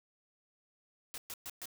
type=noise bursts; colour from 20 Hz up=white; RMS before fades=-43 dBFS; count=4; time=1.14-1.656 s; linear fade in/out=0 ms; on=39 ms; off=120 ms; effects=none